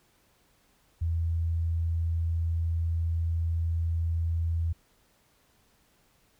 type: tone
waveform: sine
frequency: 83 Hz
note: E2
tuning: 12 cents sharp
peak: -25 dBFS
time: 1.01-4.73 s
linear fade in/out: 10 ms
effects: pink hiss -66 dBFS RMS until 6.39 s